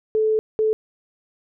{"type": "tone bursts at uneven times", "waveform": "sine", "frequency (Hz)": 435.3, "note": "A4", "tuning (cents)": -19, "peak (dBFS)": -16, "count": 2, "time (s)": [[0.15, 0.39], [0.59, 0.73]], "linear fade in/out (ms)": 0, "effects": []}